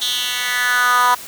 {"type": "tone with high-pass filter sweep", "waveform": "10% pulse", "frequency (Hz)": 246.9, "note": "B3", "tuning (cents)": 0, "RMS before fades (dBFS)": -17, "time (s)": [0.01, 1.15], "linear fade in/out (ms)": 10, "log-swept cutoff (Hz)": [3600, 980], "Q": 3.7, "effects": ["white hiss -34 dBFS RMS until 1.27 s"]}